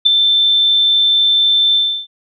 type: tone with ADSR envelope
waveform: sine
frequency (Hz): 3548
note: A7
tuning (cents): +14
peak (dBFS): -3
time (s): 0.05-2.07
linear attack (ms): 16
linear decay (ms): 5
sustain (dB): -6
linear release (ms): 320
effects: none